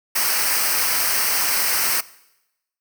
white noise with comb filter, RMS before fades -20 dBFS, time 0.15-2.01 s, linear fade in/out 10 ms, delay 0.28 ms, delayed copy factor -0.7, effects noise-tail reverb RT60 0.9 s tail -20 dB re dry

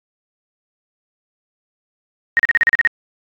sine tone bursts, 1864.7 Hz, A#6, in tune, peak -9 dBFS, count 9, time 2.37-2.872 s, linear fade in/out 0 ms, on 22 ms, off 38 ms, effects AAC 48 kbps

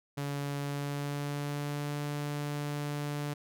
sawtooth tone with pitch glide, 142.4 to 146.07 Hz, C#3 to D3, +47 to -9 cents, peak -29 dBFS, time 0.17-3.34 s, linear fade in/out 10 ms, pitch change +44 cents, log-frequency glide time 0.59-2 s, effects none

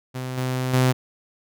sawtooth tone with level steps, 128.3 Hz, C3, 34 cents flat, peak -24 / -19 / -12 dBFS, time 0.14-0.93 s, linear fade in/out 20 ms, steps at 0.37 / 0.73 s, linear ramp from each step 10 ms, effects none

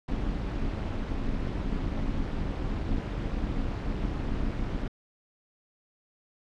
brown noise with amplitude modulation, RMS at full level -27 dBFS, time 0.08-4.88 s, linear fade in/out 5 ms, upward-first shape sine, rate 243 Hz, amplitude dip 70%, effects low-pass 4000 Hz 12 dB/octave

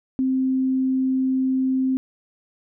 sine tone, 261.6 Hz, C4, in tune, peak -18 dBFS, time 0.19-1.97 s, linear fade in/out 0 ms, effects none

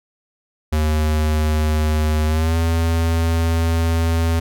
square tone with pitch glide, 77.1 to 82.63 Hz, D#2 to E2, -15 to +5 cents, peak -16 dBFS, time 0.72-4.4 s, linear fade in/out 10 ms, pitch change +120 cents, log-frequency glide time 2.26-2.57 s, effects none

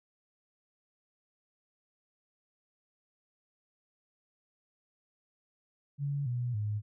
sine tone with pitch steps, 142 / 122.2 / 105.16 Hz, C#3 / B2 / G#2, +42 / -18 / +22 cents, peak -30 dBFS, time 5.98-6.82 s, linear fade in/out 50 ms, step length 280 ms, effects none

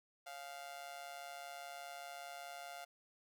sawtooth tone with amplitude modulation, 698.5 Hz, F5, in tune, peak -40 dBFS, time 0.26-2.85 s, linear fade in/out 10 ms, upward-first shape sine, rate 145 Hz, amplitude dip 75%, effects none

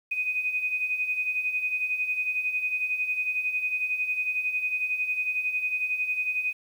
sine beating tone pair, 2489 / 2500 Hz, D#7 / D#7, 0 / +8 cents, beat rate 11 Hz, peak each -33 / -26 dBFS, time 0.11-6.53 s, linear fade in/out 10 ms, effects 9-bit

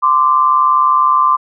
sine tone pair together, 1036.2 / 1176 Hz, C6 / D6, -17 / +2 cents, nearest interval major second, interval 219 cents, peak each -11 dBFS, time 0.02-1.37 s, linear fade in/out 20 ms, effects none

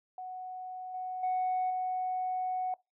sine tone with level steps, 740 Hz, F#5, in tune, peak -38 / -34 / -26 / -29 dBFS, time 0.18-2.74 s, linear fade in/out 2 ms, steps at 0.94 / 1.23 / 1.7 s, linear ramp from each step 5 ms, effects noise-tail reverb RT60 0.2 s tail -22 dB re dry + tanh soft clip ceiling -25 dBFS

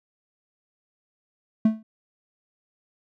triangle tone with exponential decay, 219.4 Hz, A3, 5 cents flat, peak -10 dBFS, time 1.65-1.83 s, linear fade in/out 5 ms, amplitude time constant 39 ms, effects none

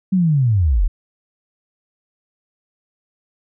sine linear sweep, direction down, 194.8 to 32.7 Hz, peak -12 dBFS, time 0.12-0.88 s, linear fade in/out 10 ms, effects none

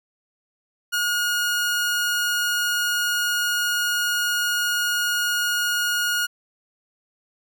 sawtooth tone, 1437 Hz, F6, 49 cents sharp, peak -17 dBFS, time 0.92-6.27 s, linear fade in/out 20 ms, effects none

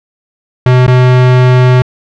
square tone with dropouts, 126.4 Hz, B2, 41 cents sharp, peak -4 dBFS, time 0.66-1.82 s, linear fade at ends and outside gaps 2 ms, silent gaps 0.866-0.878 s, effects low-pass 3000 Hz 12 dB/octave

